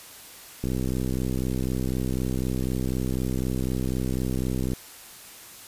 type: click train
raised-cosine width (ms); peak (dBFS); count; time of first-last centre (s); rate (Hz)
3; -15; 263; 0.64-4.734; 64
effects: white hiss -45 dBFS RMS until 5.67 s + resampled to 32000 Hz